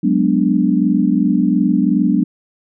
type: chord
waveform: sine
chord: G# half-diminished seventh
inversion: third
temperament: equal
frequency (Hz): 185 / 207.7 / 246.9 / 293.7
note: F#3 / G#3 / B3 / D4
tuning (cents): 0 / 0 / 0 / 0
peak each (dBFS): -17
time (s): 0.03-2.24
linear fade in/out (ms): 10
effects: none